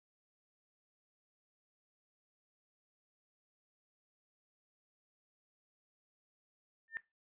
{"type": "tone with exponential growth", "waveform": "sine", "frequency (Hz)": 1800, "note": "A6", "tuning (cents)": 39, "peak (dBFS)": -33, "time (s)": [6.88, 6.97], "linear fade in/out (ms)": 0, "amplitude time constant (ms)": 18, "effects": ["noise-tail reverb RT60 0.2 s tail -17 dB re dry", "resampled to 8000 Hz"]}